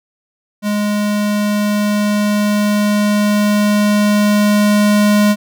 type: tone with level ramp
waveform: square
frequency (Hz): 207.7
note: G#3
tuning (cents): 0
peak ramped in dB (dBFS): -15 to -9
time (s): 0.62-5.36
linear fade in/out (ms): 50
effects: none